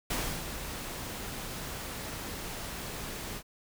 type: noise with ADSR envelope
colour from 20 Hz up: pink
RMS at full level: -31 dBFS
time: 0.1-3.43 s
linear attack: 7 ms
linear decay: 310 ms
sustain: -8 dB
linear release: 62 ms
effects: none